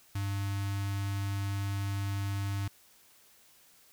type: tone with notch filter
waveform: square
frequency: 99.4 Hz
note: G2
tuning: 25 cents sharp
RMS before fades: -33 dBFS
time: 0.15-2.68 s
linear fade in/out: 5 ms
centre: 480 Hz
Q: 0.82
effects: white hiss -61 dBFS RMS until 3.92 s